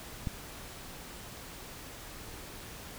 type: click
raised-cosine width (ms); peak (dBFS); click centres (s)
5; -20; 0.272
effects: pink hiss -46 dBFS RMS until 2.98 s